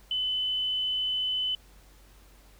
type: tone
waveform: sine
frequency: 3018 Hz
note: F#7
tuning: 34 cents sharp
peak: -26 dBFS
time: 0.11-1.55 s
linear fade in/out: 2 ms
effects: added 48 Hz sine -54 dBFS peak until 2.59 s + pink hiss -59 dBFS RMS until 2.59 s